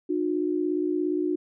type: tone pair together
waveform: sine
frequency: 303.3 / 360.5 Hz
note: D#4 / F#4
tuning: -44 / -45 cents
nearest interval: minor third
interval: 299 cents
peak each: -26 dBFS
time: 0.09-1.36 s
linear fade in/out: 10 ms
effects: none